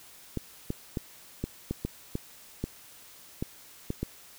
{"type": "clicks", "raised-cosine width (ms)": 3, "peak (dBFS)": -17, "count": 11, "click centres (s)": [0.373, 0.704, 0.972, 1.44, 1.71, 1.85, 2.154, 2.64, 3.425, 3.904, 4.03], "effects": ["white hiss -52 dBFS RMS until 4.38 s"]}